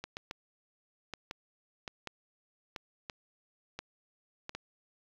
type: clicks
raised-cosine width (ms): 0.2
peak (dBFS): -21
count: 12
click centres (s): 0.04 / 0.169 / 0.311 / 1.137 / 1.311 / 1.878 / 2.073 / 2.762 / 3.098 / 3.79 / 4.494 / 4.55
effects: low-pass 5000 Hz 12 dB/octave + 8-bit